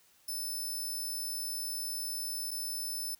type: tone with dropouts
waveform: 10% pulse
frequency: 5280 Hz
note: E8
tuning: 2 cents sharp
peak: -29 dBFS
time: 0.28-3.15 s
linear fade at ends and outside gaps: 5 ms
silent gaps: 2.509-2.513 s
effects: white hiss -65 dBFS RMS until 3.19 s